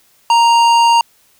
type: tone with hard clipping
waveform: triangle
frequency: 932.3 Hz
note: A#5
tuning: in tune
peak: -9 dBFS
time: 0.3-1.01 s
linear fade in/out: 2 ms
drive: 17 dB
effects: white hiss -53 dBFS RMS until 1.39 s